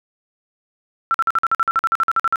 sine tone bursts, 1344 Hz, E6, 33 cents sharp, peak -13 dBFS, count 16, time 1.11-2.358 s, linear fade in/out 0 ms, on 33 ms, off 48 ms, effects none

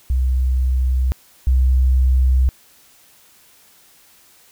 sine tone pair in turn, 64 / 64.26 Hz, C2 / C2, -38 / -31 cents, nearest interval unison, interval 7 cents, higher second, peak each -14 / -11 dBFS, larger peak second, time 0.1-1.12 / 1.47-2.49 s, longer neither, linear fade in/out 0 ms, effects white hiss -51 dBFS RMS until 4.51 s

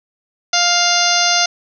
harmonic tone, 700 Hz, F5, 4 cents sharp, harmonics 1 / 2 / 3 / 4 / 5 / 6 / 7 / 8 / 9, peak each -19 / -20 / -23 / -22 / -22 / -22 / -19 / -22 / -20 dBFS, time 0.53-1.46 s, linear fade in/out 5 ms, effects none

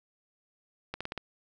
clicks, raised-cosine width 0.3 ms, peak -19 dBFS, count 5, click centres 0.94 / 1.006 / 1.054 / 1.121 / 1.177 s, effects none

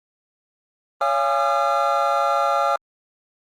triangle tone cluster, 562 / 687 / 823 / 1210 / 1361 Hz, C#5 / F5 / G#5 / D#6 / F6, +24 / -29 / -16 / -49 / -45 cents, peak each -22 dBFS, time 1.01-2.76 s, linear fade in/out 2 ms, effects Opus 32 kbps

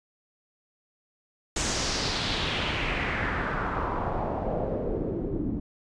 pink noise with low-pass filter sweep, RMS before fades -29 dBFS, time 1.56-5.6 s, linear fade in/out 5 ms, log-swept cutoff 7300 to 270 Hz, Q 2.7, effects resampled to 22050 Hz

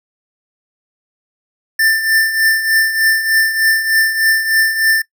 square tone with tremolo, 1782 Hz, A6, 22 cents sharp, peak -9 dBFS, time 1.79-5.02 s, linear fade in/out 5 ms, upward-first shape triangle, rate 3.3 Hz, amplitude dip 70%, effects noise-tail reverb RT60 0.1 s tail -21 dB re dry

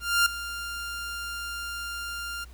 sawtooth tone with ADSR envelope, 1396.9 Hz, F6, in tune, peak -14 dBFS, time 0-2.45 s, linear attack 260 ms, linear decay 5 ms, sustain -15 dB, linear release 17 ms, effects added 60 Hz sine -44 dBFS peak until 2.53 s + pink hiss -57 dBFS RMS until 2.53 s

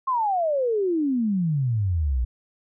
sine exponential sweep, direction down, 1085 to 57.3 Hz, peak -20 dBFS, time 0.07-2.25 s, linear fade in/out 10 ms, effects none

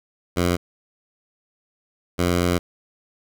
10% pulse tone pair in turn, 88 / 88 Hz, F2 / F2, +14 / +14 cents, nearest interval unison, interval 0 cents, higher neither, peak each -10 dBFS, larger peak neither, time 0.36-0.57 / 2.18-2.59 s, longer second, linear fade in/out 20 ms, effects none

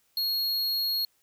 square tone, 4301 Hz, C8, 47 cents sharp, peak -26 dBFS, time 0.17-1.05 s, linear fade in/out 2 ms, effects white hiss -69 dBFS RMS until 1.22 s

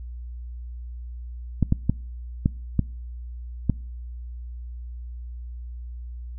clicks, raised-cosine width 5 ms, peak -6 dBFS, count 6, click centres 1.627 / 1.724 / 1.896 / 2.459 / 2.793 / 3.697 s, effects noise-tail reverb RT60 0.5 s tail -25 dB re dry + added 60 Hz sine -33 dBFS peak until 6.38 s

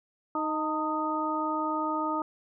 harmonic tone with a mistuned harmonic, 311.1 Hz, D#4, in tune, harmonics 1 / 2 / 3 / 4, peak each -32 / -36 / -32 / -31 dBFS, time 0.35-2.22 s, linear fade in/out 2 ms, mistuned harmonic 3, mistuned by -47 cents, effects none

